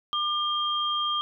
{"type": "tone pair together", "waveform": "sine", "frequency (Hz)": [1200, 3204], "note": ["D6", "G7"], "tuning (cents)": [37, 37], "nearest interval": "octave + perfect fourth", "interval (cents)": 1700, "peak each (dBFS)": -27, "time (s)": [0.13, 1.21], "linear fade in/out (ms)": 0, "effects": []}